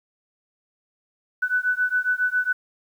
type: beating tone pair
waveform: sine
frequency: 1490 / 1497.3 Hz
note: F#6 / F#6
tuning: +12 / +20 cents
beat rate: 7.3 Hz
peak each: -23 / -23 dBFS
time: 1.42-2.53 s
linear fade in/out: 10 ms
effects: 9-bit